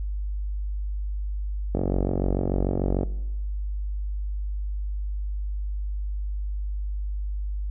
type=click train; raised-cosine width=2 ms; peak=-11 dBFS; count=61; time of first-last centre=1.75-3.032 s; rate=46.8 Hz; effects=noise-tail reverb RT60 1.0 s tail -19 dB re dry + added 50 Hz sine -26 dBFS peak until 7.7 s